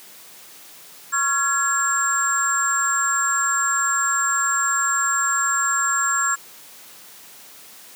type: tone cluster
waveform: sine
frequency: 1103 / 1368 / 1683 / 7440 Hz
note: C#6 / F6 / G#6 / A#8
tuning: -9 / -36 / +23 / -4 cents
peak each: -26 / -23 / -24 / -22 dBFS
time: 1.12-6.36 s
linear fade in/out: 20 ms
effects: white hiss -44 dBFS RMS until 7.95 s + high-pass 150 Hz 12 dB/octave